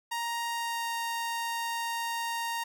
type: tone with pitch glide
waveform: sawtooth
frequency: 935 to 929.1 Hz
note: A#5 to A#5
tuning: +5 to -6 cents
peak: -27 dBFS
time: 0.11-2.64 s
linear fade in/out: 10 ms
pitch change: -11 cents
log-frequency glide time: 0.46-0.9 s
effects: none